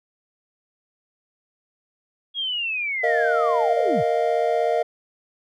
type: linear sweep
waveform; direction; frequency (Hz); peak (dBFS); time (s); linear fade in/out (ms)
sine; down; 3321 to 73.42; -23; 2.34-4.04; 50
type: chord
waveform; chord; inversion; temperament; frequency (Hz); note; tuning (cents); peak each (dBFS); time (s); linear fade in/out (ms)
triangle; Bb suspended fourth; none; equal; 466.2 / 622.3 / 698.5; Bb4 / Eb5 / F5; 0 / 0 / 0; -21; 3.03-4.83; 10
effects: none